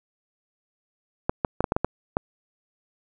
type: clicks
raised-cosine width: 1 ms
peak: -7 dBFS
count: 8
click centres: 1.295 / 1.448 / 1.606 / 1.642 / 1.721 / 1.765 / 1.846 / 2.169 s
effects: none